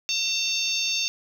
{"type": "harmonic tone", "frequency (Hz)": 905, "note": "A5", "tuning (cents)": 48, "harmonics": [3, 4, 5, 6, 7], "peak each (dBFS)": [-28, -29, -30, -31, -31], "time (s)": [0.09, 1.08], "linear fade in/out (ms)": 0, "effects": ["8-bit"]}